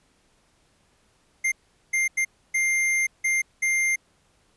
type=tone bursts at uneven times; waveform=square; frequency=2100 Hz; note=C7; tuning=6 cents sharp; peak=-21 dBFS; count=6; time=1.44-1.52 / 1.93-2.08 / 2.17-2.25 / 2.54-3.07 / 3.24-3.42 / 3.62-3.96 s; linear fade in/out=10 ms; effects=pink hiss -64 dBFS RMS until 4.56 s + resampled to 24000 Hz